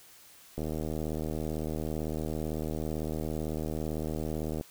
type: click train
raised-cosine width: 2 ms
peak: -21 dBFS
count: 315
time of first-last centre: 0.58-4.611 s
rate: 77.9 Hz
effects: white hiss -55 dBFS RMS until 4.7 s